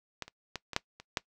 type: clicks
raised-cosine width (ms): 0.2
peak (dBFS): -18 / -29 / -18 / -21 / -9 / -29 / -11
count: 7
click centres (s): 0.223 / 0.28 / 0.557 / 0.733 / 0.764 / 1 / 1.172
effects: noise-tail reverb RT60 0.1 s tail -21 dB re dry